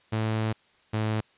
sawtooth tone pair in turn, 110 / 108.74 Hz, A2 / A2, 0 / -20 cents, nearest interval unison, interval 20 cents, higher first, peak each -21 dBFS, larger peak neither, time 0.12-0.53 / 0.93-1.21 s, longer first, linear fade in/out 10 ms, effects white hiss -62 dBFS RMS until 1.37 s + resampled to 8000 Hz

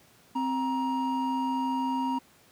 triangle tone pair together, 261.6 / 943.1 Hz, C4 / A#5, 0 / +20 cents, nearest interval octave + minor seventh, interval 2220 cents, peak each -27 / -27 dBFS, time 0.35-2.19 s, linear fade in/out 10 ms, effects pink hiss -59 dBFS RMS until 2.51 s + high-pass 100 Hz 12 dB/octave

